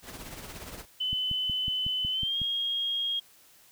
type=noise with tremolo; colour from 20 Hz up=pink; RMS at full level=-40 dBFS; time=0.02-0.86 s; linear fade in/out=50 ms; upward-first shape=triangle; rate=17 Hz; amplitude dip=60%
type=tone with pitch glide; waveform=sine; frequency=3023 to 3259 Hz; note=F#7 to G#7; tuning=+36 to -33 cents; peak=-27 dBFS; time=1-3.2 s; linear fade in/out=10 ms; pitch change=+131 cents; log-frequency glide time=2.11-2.38 s
type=click train; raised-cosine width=5 ms; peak=-25 dBFS; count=8; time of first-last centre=1.13-2.417 s; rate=5.44 Hz
effects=white hiss -58 dBFS RMS until 3.71 s